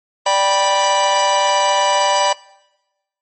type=chord; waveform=45% pulse; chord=G major; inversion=second; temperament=just; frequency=588 / 784 / 980 Hz; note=D5 / G5 / B5; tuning=+2 / 0 / -14 cents; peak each=-18 / -20 / -16 dBFS; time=0.26-2.33 s; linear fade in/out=5 ms; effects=noise-tail reverb RT60 1.0 s tail -21 dB re dry + MP3 32 kbps